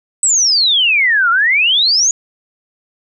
sine exponential two-way sweep, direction down then up, 8170 to 1340 to 6870 Hz, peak -9 dBFS, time 0.23-2.11 s, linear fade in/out 2 ms, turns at 1.3 s, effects none

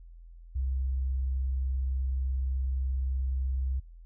sine tone, 65.41 Hz, C2, in tune, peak -27 dBFS, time 0.55-3.8 s, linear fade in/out 10 ms, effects noise-tail reverb RT60 0.3 s tail -26 dB re dry + added 42 Hz sine -46 dBFS peak until 4.05 s

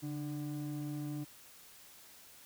triangle ring-modulated tone, 221.5 Hz, A3, 12 cents sharp, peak -32 dBFS, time 0.02-1.25 s, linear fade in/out 20 ms, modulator 77.7 Hz, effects white hiss -57 dBFS RMS until 2.45 s

